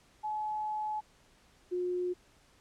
sine tone pair in turn, 854 / 359.1 Hz, G#5 / F4, +48 / +48 cents, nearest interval octave + minor third, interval 1500 cents, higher first, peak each -32 / -30 dBFS, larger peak second, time 0.23-1.01 / 1.71-2.14 s, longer first, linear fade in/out 20 ms, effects pink hiss -64 dBFS RMS until 2.6 s + low-pass 9000 Hz 12 dB/octave

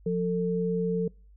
sine tone pair together, 177.36 / 447.2 Hz, F3 / A4, +27 / +28 cents, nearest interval octave + major third, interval 1601 cents, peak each -27 dBFS, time 0.06-1.08 s, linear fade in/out 5 ms, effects noise-tail reverb RT60 0.4 s tail -26 dB re dry + added 50 Hz sine -51 dBFS peak until 1.36 s

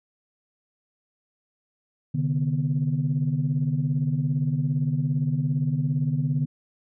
sine tone cluster, 132.6 / 150.1 / 244.3 Hz, C3 / D3 / B3, +23 / +38 / -19 cents, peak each -26 / -23 / -30 dBFS, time 2.14-6.46 s, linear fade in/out 10 ms, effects tanh soft clip ceiling -13 dBFS

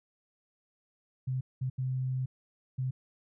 sine tone bursts at uneven times, 129.5 Hz, C3, 17 cents flat, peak -29 dBFS, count 4, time 1.27-1.41 / 1.61-1.7 / 1.78-2.26 / 2.78-2.91 s, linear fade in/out 10 ms, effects none

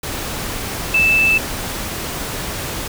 sine tone in noise, 2637 Hz, E7, in tune, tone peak -11 dBFS, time 0.94-1.38 s, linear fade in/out 5 ms, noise pink, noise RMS -25 dBFS, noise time 0.03-2.88 s, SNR +11 dB, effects none

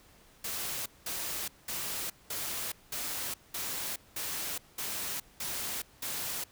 white noise bursts, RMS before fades -36 dBFS, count 10, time 0.44-6.44 s, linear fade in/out 5 ms, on 420 ms, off 200 ms, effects pink hiss -60 dBFS RMS until 6.51 s

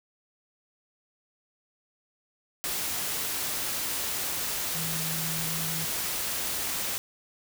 sine tone in noise, 161.4 Hz, E3, 36 cents flat, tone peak -35 dBFS, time 4.75-5.85 s, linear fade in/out 0 ms, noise white, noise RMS -31 dBFS, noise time 2.64-6.98 s, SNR -7 dB, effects none

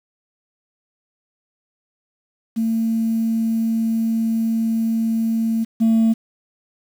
sine tone pair in turn, 225.6 / 224.8 Hz, A3 / A3, +44 / +37 cents, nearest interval unison, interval 7 cents, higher first, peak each -16 / -10 dBFS, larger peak second, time 2.56-5.65 / 5.8-6.14 s, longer first, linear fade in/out 20 ms, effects tanh soft clip ceiling -11 dBFS + 7-bit

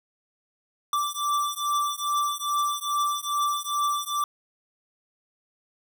square beating tone pair, 1169 / 1171.4 Hz, D6 / D6, -8 / -5 cents, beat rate 2.4 Hz, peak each -28 dBFS, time 0.93-4.24 s, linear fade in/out 2 ms, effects none

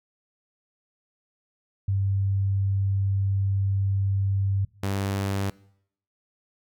sine / sawtooth tone pair in turn, 98 / 98.42 Hz, G2 / G2, 0 / +7 cents, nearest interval unison, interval 7 cents, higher second, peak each -21 dBFS, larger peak neither, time 1.88-4.65 / 4.83-5.5 s, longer first, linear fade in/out 5 ms, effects noise-tail reverb RT60 0.7 s tail -22 dB re dry

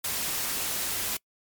white noise, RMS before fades -30 dBFS, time 0.04-1.17 s, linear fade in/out 5 ms, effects noise-tail reverb RT60 0.1 s tail -26 dB re dry + MP3 96 kbps

